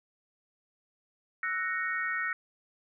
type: chord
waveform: sine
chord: F# dominant seventh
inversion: third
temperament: equal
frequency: 1318.5 / 1480 / 1864.7 / 2217 Hz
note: E6 / F#6 / A#6 / C#7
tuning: 0 / 0 / 0 / 0 cents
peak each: -37 / -35 / -32 / -38 dBFS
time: 1.43-2.33 s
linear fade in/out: 2 ms
effects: none